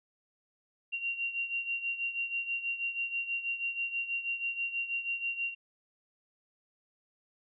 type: beating tone pair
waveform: sine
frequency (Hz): 2758 / 2764.2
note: F7 / F7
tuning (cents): -22 / -18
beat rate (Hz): 6.2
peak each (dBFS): -33 / -38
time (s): 0.92-5.55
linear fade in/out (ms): 20
effects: none